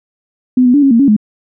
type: tone with pitch steps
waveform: sine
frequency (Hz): 252.6 / 246.9 / 288.8 / 273.9 / 230.5 / 278.3 / 212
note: B3 / B3 / D4 / C#4 / A#3 / C#4 / G#3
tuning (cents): +39 / 0 / -29 / -21 / -19 / +7 / +36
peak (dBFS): -5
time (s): 0.57-1.165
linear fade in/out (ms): 5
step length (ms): 85
effects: none